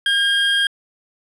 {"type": "tone pair together", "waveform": "triangle", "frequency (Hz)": [1615, 3230], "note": ["G#6", "G#7"], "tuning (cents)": [-49, -49], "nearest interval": "octave", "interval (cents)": 1200, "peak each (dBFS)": -16, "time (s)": [0.06, 0.67], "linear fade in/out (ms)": 2, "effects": ["resampled to 32000 Hz"]}